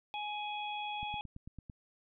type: harmonic tone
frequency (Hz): 836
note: G#5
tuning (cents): +11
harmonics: 1 / 3 / 4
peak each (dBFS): -38 / -43 / -44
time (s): 0.14-1.21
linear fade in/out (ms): 0
type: click train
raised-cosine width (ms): 5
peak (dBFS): -34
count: 7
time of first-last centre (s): 1.03-1.698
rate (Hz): 8.98
effects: none